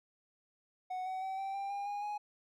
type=tone with pitch steps; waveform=triangle; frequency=740 / 752.5 / 765.2 / 778.1 / 791.3 / 804.6 / 818.2 / 832.1 Hz; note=F#5 / F#5 / G5 / G5 / G5 / G5 / G#5 / G#5; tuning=0 / +29 / -42 / -13 / +16 / +45 / -26 / +3 cents; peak=-34 dBFS; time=0.9-2.18 s; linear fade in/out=10 ms; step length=160 ms; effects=none